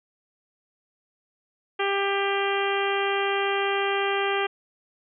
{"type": "harmonic tone", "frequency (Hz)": 396.6, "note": "G4", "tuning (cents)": 20, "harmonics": [1, 2, 3, 4, 5, 6, 7, 8], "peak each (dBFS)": [-26, -29, -31, -32, -33, -34, -34, -35], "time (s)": [1.79, 4.47], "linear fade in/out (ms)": 10, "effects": []}